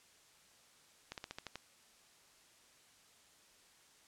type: slowing click train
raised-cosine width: 0.2 ms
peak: -26 dBFS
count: 7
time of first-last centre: 1.12-1.556 s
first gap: 58 ms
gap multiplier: 1.09
effects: white hiss -65 dBFS RMS until 4.07 s + low-pass 9000 Hz 12 dB/octave